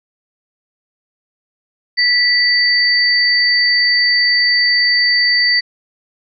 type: tone pair together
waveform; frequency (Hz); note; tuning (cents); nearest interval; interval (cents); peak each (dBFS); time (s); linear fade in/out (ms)
sine; 1963 / 4605; B6 / D8; -11 / -35; octave + minor third; 1476; -13; 1.97-5.61; 20
effects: none